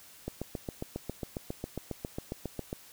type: click train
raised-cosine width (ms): 2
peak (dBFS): -21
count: 19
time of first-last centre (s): 0.28-2.729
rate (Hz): 7.35
effects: white hiss -54 dBFS RMS until 2.92 s